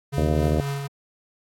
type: tone with tremolo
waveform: square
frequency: 140 Hz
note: C#3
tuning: 18 cents sharp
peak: -25 dBFS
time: 0.12-0.88 s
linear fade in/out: 20 ms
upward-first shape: triangle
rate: 3.9 Hz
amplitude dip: 45%
type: harmonic tone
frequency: 77 Hz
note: D#2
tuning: 17 cents flat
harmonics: 1 / 2 / 3 / 4 / 5 / 6 / 7 / 8 / 9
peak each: -23 / -26 / -28 / -29 / -30 / -31 / -31 / -32 / -33 dBFS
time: 0.17-0.61 s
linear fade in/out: 10 ms
effects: AAC 48 kbps